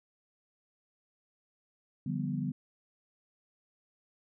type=chord; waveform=sine; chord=G dominant seventh; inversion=second; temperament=equal; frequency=146.83 / 174.61 / 196 / 246.9 Hz; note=D3 / F3 / G3 / B3; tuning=0 / 0 / 0 / 0 cents; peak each=-35 / -38 / -37 / -36 dBFS; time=2.06-2.52 s; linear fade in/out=5 ms; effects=none